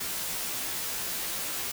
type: noise with comb filter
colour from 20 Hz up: white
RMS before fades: -33 dBFS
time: 0-1.72 s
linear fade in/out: 10 ms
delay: 14 ms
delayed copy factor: -0.95
effects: none